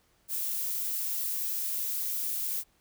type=noise; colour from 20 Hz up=violet; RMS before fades=-32 dBFS; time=0.28-2.64 s; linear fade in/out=50 ms; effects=pink hiss -68 dBFS RMS until 2.8 s